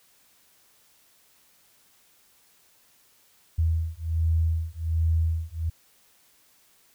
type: beating tone pair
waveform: sine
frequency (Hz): 80.8 / 82.1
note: E2 / E2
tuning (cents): -34 / -6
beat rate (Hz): 1.3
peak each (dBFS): -25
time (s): 3.58-5.7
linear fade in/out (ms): 10
effects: white hiss -61 dBFS RMS until 6.94 s